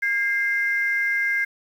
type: tone pair together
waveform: sine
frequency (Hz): 1619.8 / 2093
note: G#6 / C7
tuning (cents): -44 / 0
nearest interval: major third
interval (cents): 444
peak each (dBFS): -22 / -22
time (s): 0.02-1.45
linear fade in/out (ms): 10
effects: tanh soft clip ceiling -12 dBFS + 8-bit